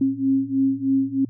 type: beating tone pair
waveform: sine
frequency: 267.7 / 270.9 Hz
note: C4 / C#4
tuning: +40 / -40 cents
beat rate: 3.2 Hz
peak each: -22 / -20 dBFS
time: 0.01-1.25 s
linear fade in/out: 5 ms
effects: added 116 Hz sine -37 dBFS peak until 1.29 s